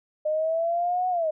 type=linear two-way sweep; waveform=sine; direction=up then down; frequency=607 to 740 to 607 Hz; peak=-22 dBFS; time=0.25-1.31 s; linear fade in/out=10 ms; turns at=1.09 s; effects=none